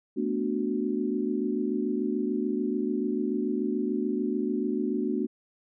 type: chord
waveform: sine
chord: B minor seventh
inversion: third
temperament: equal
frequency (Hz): 220 / 246.9 / 293.7 / 370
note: A3 / B3 / D4 / F#4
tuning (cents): 0 / 0 / 0 / 0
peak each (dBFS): -31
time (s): 0.16-5.27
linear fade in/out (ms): 20
effects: none